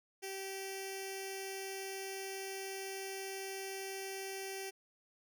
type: tone with notch filter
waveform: 10% pulse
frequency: 387.1 Hz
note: G4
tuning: 22 cents flat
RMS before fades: -43 dBFS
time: 0.22-4.71 s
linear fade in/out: 20 ms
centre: 1200 Hz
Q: 0.56
effects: none